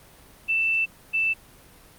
sine tone pair in turn, 2661 / 2652 Hz, E7 / E7, +16 / +10 cents, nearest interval unison, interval 6 cents, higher first, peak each -20 dBFS, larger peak neither, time 0.48-0.86 / 1.13-1.34 s, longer first, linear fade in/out 20 ms, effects pink hiss -51 dBFS RMS until 1.98 s + Opus 32 kbps

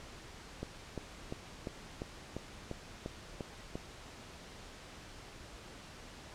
click train, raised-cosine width 2 ms, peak -25 dBFS, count 10, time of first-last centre 0.63-3.755 s, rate 2.88 Hz, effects pink hiss -51 dBFS RMS until 6.34 s + low-pass 7000 Hz 12 dB/octave

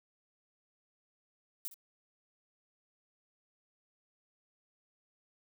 violet noise with echo, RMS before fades -39 dBFS, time 1.65-1.68 s, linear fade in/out 0 ms, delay 62 ms, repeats 1, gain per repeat -14 dB, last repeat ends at 1.742 s, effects none

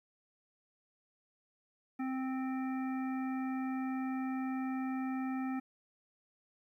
harmonic tone, 261.6 Hz, C4, in tune, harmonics 1 / 3 / 5 / 7 / 9, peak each -34 / -44 / -48 / -51 / -53 dBFS, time 1.99-5.6 s, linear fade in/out 10 ms, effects 12-bit

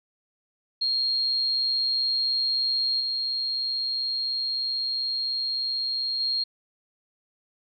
sine tone with level steps, 4241 Hz, C8, 23 cents sharp, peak -22 / -25 / -23 dBFS, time 0.81-6.44 s, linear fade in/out 10 ms, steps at 3 / 6.2 s, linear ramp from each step 5 ms, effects none

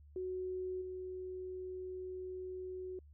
sine tone with level steps, 369.7 Hz, F#4, 1 cent flat, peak -37 / -41 dBFS, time 0.16-2.99 s, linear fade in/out 2 ms, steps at 0.81 s, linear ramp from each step 10 ms, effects added 73 Hz sine -56 dBFS peak until 3.13 s

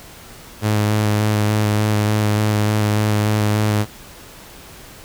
sawtooth tone with vibrato, 105.9 Hz, G#2, 34 cents sharp, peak -11 dBFS, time 0.61-3.86 s, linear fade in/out 50 ms, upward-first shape square, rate 3.4 Hz, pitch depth 14 cents each way, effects pink hiss -40 dBFS RMS until 5.04 s

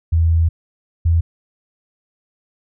sine tone pair in turn, 82.3 / 83.35 Hz, E2 / E2, -2 / +20 cents, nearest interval unison, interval 22 cents, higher second, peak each -11 dBFS, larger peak neither, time 0.12-0.49 / 1.05-1.21 s, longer first, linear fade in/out 10 ms, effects none

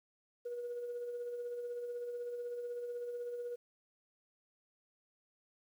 sine tone with tremolo, 482.3 Hz, B4, 41 cents flat, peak -36 dBFS, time 0.45-3.56 s, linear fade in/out 10 ms, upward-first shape sine, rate 16 Hz, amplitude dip 40%, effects tanh soft clip ceiling -34 dBFS + 11-bit

